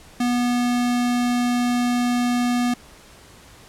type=tone; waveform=square; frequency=243.7 Hz; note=B3; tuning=23 cents flat; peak=-19 dBFS; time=0.2-2.74 s; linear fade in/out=5 ms; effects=pink hiss -47 dBFS RMS until 3.68 s + low-pass 11000 Hz 12 dB/octave